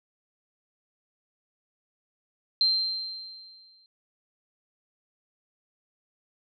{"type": "tone with exponential decay", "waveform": "sine", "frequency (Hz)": 4143, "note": "C8", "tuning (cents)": -18, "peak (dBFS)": -18, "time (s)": [2.61, 3.86], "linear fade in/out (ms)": 1, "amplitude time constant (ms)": 270, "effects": []}